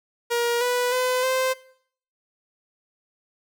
sawtooth tone with pitch steps, 473.9 / 492.4 / 506 / 519 Hz, A#4 / B4 / B4 / C5, +28 / -5 / +42 / -14 cents, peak -17 dBFS, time 0.3-1.54 s, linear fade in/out 20 ms, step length 310 ms, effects noise-tail reverb RT60 0.6 s tail -20 dB re dry

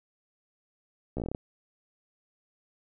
slowing click train, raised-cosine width 2 ms, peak -20 dBFS, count 9, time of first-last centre 1.17-1.349 s, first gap 14 ms, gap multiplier 1.13, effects none

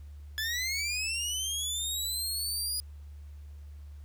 20% pulse linear sweep, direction up, 1706 to 4933 Hz, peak -25 dBFS, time 0.38-2.8 s, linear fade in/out 0 ms, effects added 73 Hz sine -43 dBFS peak until 4.04 s + pink hiss -67 dBFS RMS until 4.04 s

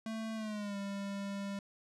square tone with pitch glide, 222 to 198.93 Hz, A3 to G3, +16 to +26 cents, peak -38 dBFS, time 0.06-1.59 s, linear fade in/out 2 ms, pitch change -190 cents, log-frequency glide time 0.35-0.77 s, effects low-pass 8000 Hz 12 dB/octave

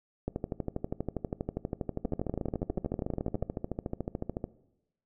two click trains, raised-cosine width 2 ms, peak -19 / -18 dBFS, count 34 / 40, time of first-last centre 2.05-4.441 / 0.28-3.425 s, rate 13.8 / 12.4 Hz, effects noise-tail reverb RT60 0.9 s tail -19 dB re dry

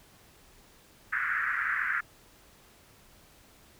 pink band-pass noise, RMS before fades -30 dBFS, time 1.12-2.01 s, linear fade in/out 10 ms, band 1400 to 1900 Hz, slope 48 dB/octave, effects pink hiss -58 dBFS RMS until 3.79 s

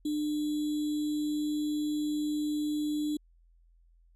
sine tone with sample-and-hold, 299.8 Hz, D4, 36 cents sharp, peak -28 dBFS, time 0.05-3.17 s, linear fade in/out 5 ms, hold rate 3675 Hz, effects added 42 Hz sine -59 dBFS peak until 4.15 s + resampled to 32000 Hz

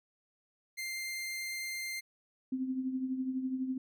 sawtooth tone, 2097 Hz, C7, 3 cents sharp, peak -33 dBFS, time 0.77-2.01 s, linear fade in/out 20 ms
sine tone with tremolo, 259.8 Hz, C4, 12 cents flat, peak -29 dBFS, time 2.52-3.78 s, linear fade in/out 5 ms, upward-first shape triangle, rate 12 Hz, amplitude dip 65%
effects none

